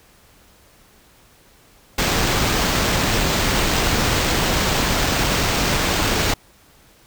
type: noise with sample-and-hold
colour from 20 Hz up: pink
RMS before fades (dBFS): -19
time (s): 1.98-6.34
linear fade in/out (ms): 5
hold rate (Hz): 11025
effects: pink hiss -52 dBFS RMS until 7.06 s